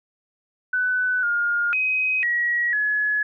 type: tone with pitch steps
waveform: sine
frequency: 1499 / 1418 / 2523 / 1911 / 1697 Hz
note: F#6 / F6 / D#7 / A#6 / G#6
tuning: +22 / +26 / +23 / +43 / +37 cents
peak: -19 dBFS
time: 0.73-3.23 s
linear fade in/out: 5 ms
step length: 500 ms
effects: none